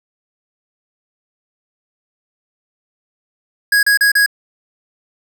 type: tone bursts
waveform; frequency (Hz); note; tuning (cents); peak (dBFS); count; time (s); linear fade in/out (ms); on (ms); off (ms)
square; 1656; G#6; -5; -10; 4; 3.72-4.262; 5; 110; 34
effects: none